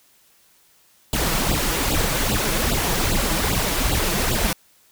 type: noise with flanger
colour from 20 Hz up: pink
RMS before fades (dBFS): -21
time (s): 1.13-4.53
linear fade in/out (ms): 2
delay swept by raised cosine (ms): 0.24 to 6.14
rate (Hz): 2.5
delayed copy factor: +0.95
effects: white hiss -57 dBFS RMS until 4.91 s